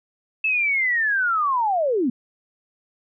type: linear sweep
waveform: sine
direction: down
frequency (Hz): 2637 to 222.5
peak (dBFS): -18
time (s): 0.44-2.1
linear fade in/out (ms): 5
effects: none